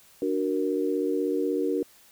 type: chord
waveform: sine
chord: D augmented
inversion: none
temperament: equal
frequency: 293.7 / 370 / 466.2 Hz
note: D4 / F#4 / A#4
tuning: 0 / 0 / 0 cents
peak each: -28 dBFS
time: 0.22-1.83 s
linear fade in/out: 2 ms
effects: white hiss -56 dBFS RMS until 2.11 s